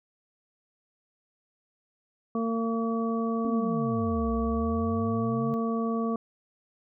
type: harmonic tone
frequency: 227.8 Hz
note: A#3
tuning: 40 cents flat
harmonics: 1 / 2 / 3 / 5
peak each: -27 / -32 / -37 / -35 dBFS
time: 2.35-6.16 s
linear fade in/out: 2 ms
type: exponential two-way sweep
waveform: sine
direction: down then up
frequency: 277.2 to 60 to 145.4 Hz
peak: -31 dBFS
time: 3.45-5.54 s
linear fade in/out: 0 ms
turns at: 4.32 s
effects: none